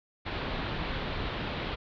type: low-pass noise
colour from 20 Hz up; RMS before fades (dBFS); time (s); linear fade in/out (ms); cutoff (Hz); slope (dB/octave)
pink; -34; 0.25-1.76; 20; 4100; 48
effects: none